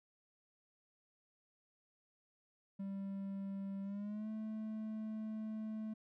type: tone with pitch glide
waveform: triangle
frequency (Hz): 196 to 217.5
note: G3 to A3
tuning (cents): 0 to -20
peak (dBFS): -38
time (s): 2.79-5.94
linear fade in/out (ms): 10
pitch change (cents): +180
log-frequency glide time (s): 3.83-4.29
effects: none